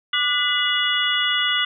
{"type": "tone cluster", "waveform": "sine", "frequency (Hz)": [1185, 1460, 2004, 2893, 3436], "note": ["D6", "F#6", "B6", "F#7", "A7"], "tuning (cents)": [15, -24, 25, -40, -42], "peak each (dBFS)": [-28, -25, -25, -22, -24], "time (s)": [0.13, 1.65], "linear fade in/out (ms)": 5, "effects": []}